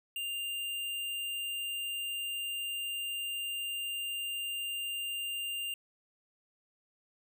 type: tone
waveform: square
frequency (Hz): 2796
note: F7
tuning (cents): +1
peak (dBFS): -35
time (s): 0.16-5.74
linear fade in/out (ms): 2
effects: none